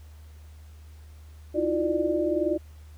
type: tone cluster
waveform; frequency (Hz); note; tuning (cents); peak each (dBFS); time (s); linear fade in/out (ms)
sine; 316 / 337.5 / 356.8 / 595; D#4 / E4 / F4 / D5; +27 / +41 / +37 / +22; -29 / -29 / -28 / -27; 1.54-2.58; 20
effects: added 76 Hz sine -44 dBFS peak until 2.97 s + pink hiss -60 dBFS RMS until 2.97 s